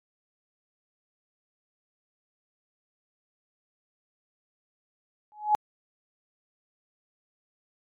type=tone with exponential growth; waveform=sine; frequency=844 Hz; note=G#5; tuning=28 cents sharp; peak=-15 dBFS; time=5.32-5.55 s; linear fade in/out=0 ms; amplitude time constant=49 ms; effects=AAC 48 kbps